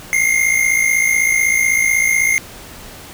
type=tone pair together; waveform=square; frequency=2093 / 2149 Hz; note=C7 / C7; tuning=0 / +46 cents; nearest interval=unison; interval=46 cents; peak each=-16 dBFS; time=0.13-2.38 s; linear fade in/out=0 ms; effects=pink hiss -36 dBFS RMS until 3.13 s